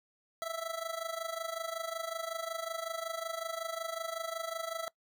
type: tone with amplitude modulation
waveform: 25% pulse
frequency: 659.3 Hz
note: E5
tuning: in tune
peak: -29 dBFS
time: 0.42-4.88 s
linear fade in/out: 0 ms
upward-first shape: sine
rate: 25.4 Hz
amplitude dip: 75%
effects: noise-tail reverb RT60 0.1 s tail -23 dB re dry